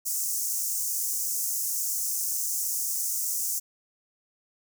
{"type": "high-pass noise", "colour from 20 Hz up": "pink", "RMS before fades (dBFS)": -29, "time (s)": [0.05, 3.6], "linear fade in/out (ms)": 20, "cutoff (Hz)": 5900, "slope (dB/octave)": 48, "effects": []}